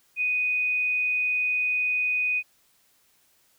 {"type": "tone", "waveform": "sine", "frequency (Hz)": 2489, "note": "D#7", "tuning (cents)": 0, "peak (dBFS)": -22, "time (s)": [0.16, 2.43], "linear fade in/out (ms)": 50, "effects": ["white hiss -64 dBFS RMS until 3.58 s"]}